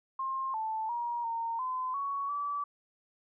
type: tone with pitch steps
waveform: sine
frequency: 1063 / 879 / 950 / 919 / 1023 / 1117 / 1153 Hz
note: C6 / A5 / A#5 / A#5 / C6 / C#6 / D6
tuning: +27 / -2 / +33 / -25 / -39 / +13 / -32 cents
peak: -31 dBFS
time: 0.19-2.64 s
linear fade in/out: 5 ms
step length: 350 ms
effects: none